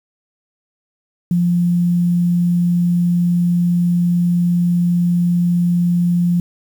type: tone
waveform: sine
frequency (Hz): 174.61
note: F3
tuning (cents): 0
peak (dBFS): -12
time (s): 1.31-6.4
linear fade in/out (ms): 2
effects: 7-bit